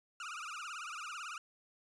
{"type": "tone with vibrato", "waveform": "30% pulse", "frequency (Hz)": 1309, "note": "E6", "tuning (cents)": -13, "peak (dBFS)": -39, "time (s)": [0.2, 1.38], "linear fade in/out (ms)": 2, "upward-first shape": "triangle", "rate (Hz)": 18, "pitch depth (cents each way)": 220, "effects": ["resampled to 22050 Hz"]}